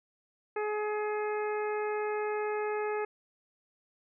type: harmonic tone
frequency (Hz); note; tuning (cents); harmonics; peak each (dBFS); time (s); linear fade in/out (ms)
422.2; G#4; +29; 1 / 2 / 3 / 4 / 5 / 6; -31 / -37 / -41 / -43 / -45 / -47; 0.56-3.05; 5
effects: none